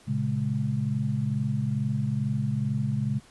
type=tone cluster; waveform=sine; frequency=114.9 / 137.2 / 208.5 Hz; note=A#2 / C#3 / G#3; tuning=-25 / -17 / +7 cents; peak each=-30 / -27 / -30 dBFS; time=0.07-3.2 s; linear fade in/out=20 ms; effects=pink hiss -55 dBFS RMS until 3.3 s + resampled to 24000 Hz